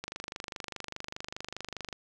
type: click train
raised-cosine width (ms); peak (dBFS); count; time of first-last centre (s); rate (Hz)
0.2; -20; 48; 0.04-1.928; 24.9
effects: none